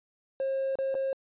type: tone with dropouts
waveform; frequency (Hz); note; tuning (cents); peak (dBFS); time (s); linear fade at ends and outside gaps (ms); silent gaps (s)
triangle; 537; C5; +45; -24; 0.4-1.13; 1; 0.755-0.787 / 0.943-0.951
effects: tanh soft clip ceiling -22 dBFS + resampled to 8000 Hz